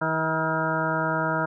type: harmonic tone with a mistuned harmonic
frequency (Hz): 160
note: D#3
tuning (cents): +49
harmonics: 1 / 2 / 3 / 4 / 5 / 6 / 8 / 9 / 10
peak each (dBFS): -30 / -32 / -35 / -29 / -38 / -29 / -32 / -29 / -35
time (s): 0.01-1.46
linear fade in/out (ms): 10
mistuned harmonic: 9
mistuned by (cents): -37
effects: none